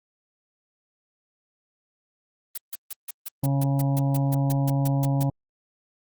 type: noise bursts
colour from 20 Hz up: blue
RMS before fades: -32 dBFS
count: 16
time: 2.55-5.232 s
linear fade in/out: 5 ms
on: 27 ms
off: 150 ms
type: harmonic tone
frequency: 138.1 Hz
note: C#3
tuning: 6 cents flat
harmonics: 1 / 2 / 4 / 5 / 6 / 7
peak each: -21 / -28 / -35 / -37 / -38 / -41 dBFS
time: 3.43-5.3 s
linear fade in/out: 5 ms
effects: Opus 32 kbps